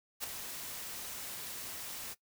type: noise with ADSR envelope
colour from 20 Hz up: white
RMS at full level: -35 dBFS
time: 0.2-2.15 s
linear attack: 39 ms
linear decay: 6 ms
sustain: -8 dB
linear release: 31 ms
effects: noise-tail reverb RT60 0.1 s tail -18 dB re dry